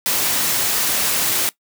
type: noise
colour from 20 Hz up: white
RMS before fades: -19 dBFS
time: 0.06-1.49 s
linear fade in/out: 0 ms
effects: noise-tail reverb RT60 0.1 s tail -19 dB re dry + high-pass 100 Hz 12 dB/octave